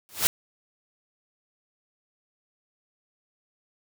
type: noise with exponential growth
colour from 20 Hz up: white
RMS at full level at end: -17 dBFS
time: 0.09-0.27 s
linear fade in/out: 0 ms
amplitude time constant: 39 ms
effects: none